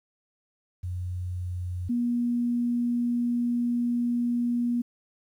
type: tone pair in turn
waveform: sine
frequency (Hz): 89.9 / 240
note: F#2 / B3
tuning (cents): -49 / -49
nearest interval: octave + perfect fourth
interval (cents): 1700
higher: second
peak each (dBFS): -29 / -23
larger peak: second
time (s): 0.83-1.89 / 1.89-4.82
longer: second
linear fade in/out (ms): 10
effects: 10-bit